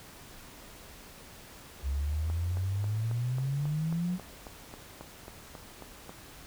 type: exponential sweep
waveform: sine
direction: up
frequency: 65.8 to 185 Hz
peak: -28 dBFS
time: 1.82-4.19 s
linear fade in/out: 50 ms
type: click train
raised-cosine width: 1 ms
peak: -29 dBFS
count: 15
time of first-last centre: 2.3-6.094 s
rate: 3.69 Hz
effects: pink hiss -50 dBFS RMS until 6.46 s